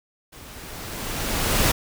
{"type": "noise with level ramp", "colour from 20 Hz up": "pink", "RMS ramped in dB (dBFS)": [-44, -18], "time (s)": [0.32, 1.72], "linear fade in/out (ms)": 10, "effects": []}